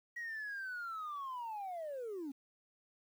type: linear sweep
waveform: sine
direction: down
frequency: 1918 to 260 Hz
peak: -38 dBFS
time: 0.16-2.32 s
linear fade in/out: 10 ms
effects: tanh soft clip ceiling -38 dBFS + 11-bit